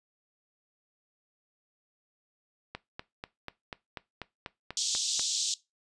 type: click train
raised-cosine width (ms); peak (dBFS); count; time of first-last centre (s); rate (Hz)
0.3; -21; 11; 2.75-5.195; 4.09
type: band-pass noise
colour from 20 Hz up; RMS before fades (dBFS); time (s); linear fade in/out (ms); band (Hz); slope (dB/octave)
white; -31; 4.77-5.54; 2; 3300 to 7600; 48
effects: noise-tail reverb RT60 0.2 s tail -19 dB re dry + resampled to 22050 Hz